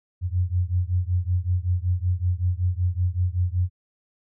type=beating tone pair; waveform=sine; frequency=87.7 / 93 Hz; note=F2 / F#2; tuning=+8 / +9 cents; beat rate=5.3 Hz; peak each=-23 / -24 dBFS; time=0.21-3.7 s; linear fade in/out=50 ms; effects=none